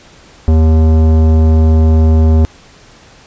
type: tone with tanh clipping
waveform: sine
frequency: 79.4 Hz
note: D#2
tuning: 36 cents sharp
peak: -7 dBFS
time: 0.48-2.45 s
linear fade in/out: 0 ms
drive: 16 dB
effects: pink hiss -41 dBFS RMS until 3.26 s + resampled to 16000 Hz